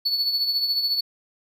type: tone with tremolo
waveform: triangle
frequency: 4435 Hz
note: C#8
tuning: in tune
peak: -17 dBFS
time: 0.05-1.01 s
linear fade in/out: 10 ms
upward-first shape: triangle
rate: 14 Hz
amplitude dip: 60%
effects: none